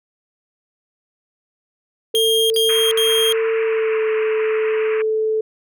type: tone with pitch glide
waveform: sine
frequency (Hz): 447.6 to 436.9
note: A4 to A4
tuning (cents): +30 to -12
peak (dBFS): -16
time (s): 2.14-5.41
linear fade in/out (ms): 5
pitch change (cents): -42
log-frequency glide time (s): 3.55-4.1
type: tone bursts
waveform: 45% pulse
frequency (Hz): 3224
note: G7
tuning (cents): +48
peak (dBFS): -16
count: 3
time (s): 2.15-3.324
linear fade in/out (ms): 0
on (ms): 350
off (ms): 62
type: tone with exponential decay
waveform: sawtooth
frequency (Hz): 4791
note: D8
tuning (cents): +34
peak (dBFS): -24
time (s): 2.54-2.77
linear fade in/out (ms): 1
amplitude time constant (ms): 49
type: band-pass noise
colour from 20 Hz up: white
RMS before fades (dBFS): -30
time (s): 2.69-5.02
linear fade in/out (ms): 2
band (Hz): 960 to 2700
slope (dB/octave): 96
effects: none